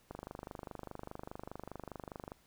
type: click train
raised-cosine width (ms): 1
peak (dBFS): -29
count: 56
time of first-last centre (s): 0.11-2.319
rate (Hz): 24.9
effects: pink hiss -68 dBFS RMS until 2.46 s